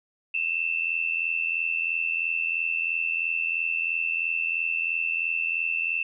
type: tone pair together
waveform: sine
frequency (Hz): 2617 / 2700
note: E7 / E7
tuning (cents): -13 / +41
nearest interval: minor second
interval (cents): 54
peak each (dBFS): -27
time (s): 0.34-6.03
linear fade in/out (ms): 5
effects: none